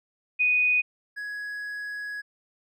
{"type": "tone pair in turn", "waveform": ["sine", "triangle"], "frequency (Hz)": [2484, 1671.8], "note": ["D#7", "G#6"], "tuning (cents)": [-3, 11], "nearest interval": "perfect fifth", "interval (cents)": 686, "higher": "first", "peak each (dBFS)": [-19, -30], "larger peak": "first", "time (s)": [[0.39, 0.82], [1.16, 2.22]], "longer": "second", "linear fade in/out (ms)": 20, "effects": []}